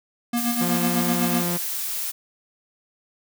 square tone with tremolo, 237.9 Hz, A#3, 35 cents sharp, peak -21 dBFS, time 0.33-1.43 s, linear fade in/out 5 ms, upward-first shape sine, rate 8 Hz, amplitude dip 65%
blue noise, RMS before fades -28 dBFS, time 0.36-2.12 s, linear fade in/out 20 ms
sawtooth tone, 174.61 Hz, F3, in tune, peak -20 dBFS, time 0.6-1.58 s, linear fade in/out 20 ms
effects none

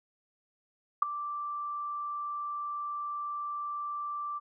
sine tone with ADSR envelope, 1173 Hz, D6, 2 cents flat, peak -16 dBFS, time 1.02-4.4 s, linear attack 6 ms, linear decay 6 ms, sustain -17 dB, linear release 28 ms, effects none

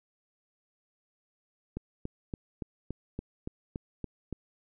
click train, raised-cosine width 3 ms, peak -22 dBFS, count 10, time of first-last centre 1.77-4.327 s, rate 3.52 Hz, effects none

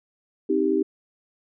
sine chord, C minor, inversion none, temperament just, 261.6 / 314 / 392.4 Hz, C4 / Eb4 / G4, 0 / +16 / +2 cents, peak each -26 / -23 / -22 dBFS, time 0.49-0.83 s, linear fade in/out 10 ms, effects none

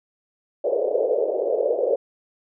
pink band-pass noise, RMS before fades -22 dBFS, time 0.64-1.96 s, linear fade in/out 5 ms, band 430 to 580 Hz, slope 48 dB/octave, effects none

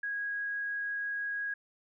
sine tone, 1649 Hz, G#6, 13 cents flat, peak -32 dBFS, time 0.03-1.54 s, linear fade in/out 5 ms, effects none

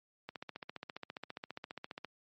click train, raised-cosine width 0.3 ms, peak -26 dBFS, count 27, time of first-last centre 0.29-2.047 s, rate 14.8 Hz, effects high-pass 150 Hz 12 dB/octave + MP3 32 kbps

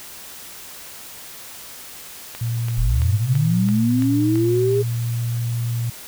click train, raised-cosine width 0.3 ms, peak -18 dBFS, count 7, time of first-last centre 2.35-4.357 s, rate 2.99 Hz
sine tone with pitch glide, 116.54 to 117.76 Hz, A#2 to A#2, 0 to +18 cents, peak -20 dBFS, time 2.41-5.9 s, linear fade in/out 5 ms, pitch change +18 cents, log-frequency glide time 3.35-5.5 s
sine linear sweep, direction up, 30.87 to 413.8 Hz, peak -16 dBFS, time 2.77-4.83 s, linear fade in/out 20 ms
effects white hiss -38 dBFS RMS until 6.07 s

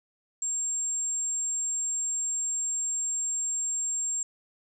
sine tone, 7450 Hz, A#8, 2 cents flat, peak -27 dBFS, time 0.42-4.23 s, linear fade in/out 2 ms, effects none

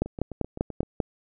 two click trains, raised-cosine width 2 ms, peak -10 / -22 dBFS, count 6 / 7, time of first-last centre 0.02-1.002 / 0.06-0.831 s, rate 5.09 / 7.78 Hz, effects none

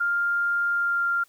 sine tone with pitch glide, 1400 to 1391.1 Hz, F6 to F6, +4 to -7 cents, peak -21 dBFS, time 0-1.24 s, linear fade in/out 10 ms, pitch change -11 cents, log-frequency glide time 0.72-1.07 s, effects white hiss -60 dBFS RMS until 1.28 s

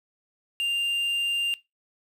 triangle tone with quantisation, 2794 Hz, F7, in tune, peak -22 dBFS, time 0.6-1.54 s, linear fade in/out 0 ms, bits 8, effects noise-tail reverb RT60 0.2 s tail -19 dB re dry

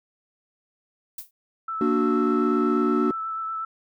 violet noise with exponential decay, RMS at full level -30 dBFS, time 1.18-1.31 s, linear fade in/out 5 ms, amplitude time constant 28 ms
sine tone with vibrato, 1318.5 Hz, E6, in tune, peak -27 dBFS, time 1.68-3.65 s, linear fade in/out 5 ms, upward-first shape triangle, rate 8.3 Hz, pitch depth 18 cents each way
triangle chord, Bb augmented, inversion none, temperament equal, 233.1 / 293.7 / 370 Hz, Bb3 / D4 / F#4, 0 / 0 / 0 cents, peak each -22 dBFS, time 1.81-3.11 s, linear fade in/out 2 ms
effects none

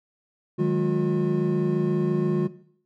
triangle tone cluster, 154.1 / 182.7 / 208.8 / 359.4 Hz, D#3 / F#3 / G#3 / F4, -16 / -22 / +10 / +50 cents, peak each -23 / -25 / -25 / -22 dBFS, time 0.58-2.48 s, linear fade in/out 20 ms, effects noise-tail reverb RT60 0.6 s tail -17 dB re dry

